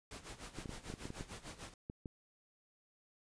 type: noise with tremolo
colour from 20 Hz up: pink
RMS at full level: -47 dBFS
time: 0.11-1.74 s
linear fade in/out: 2 ms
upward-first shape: sine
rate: 6.7 Hz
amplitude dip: 80%
type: clicks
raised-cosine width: 3 ms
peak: -31 dBFS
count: 10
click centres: 0.587 / 0.658 / 0.693 / 0.901 / 0.939 / 1.055 / 1.104 / 1.209 / 1.899 / 2.058 s
effects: resampled to 22050 Hz